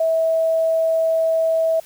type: tone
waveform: sine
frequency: 650 Hz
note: E5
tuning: 24 cents flat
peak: -15 dBFS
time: 0-1.8 s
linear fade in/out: 5 ms
effects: white hiss -47 dBFS RMS until 1.85 s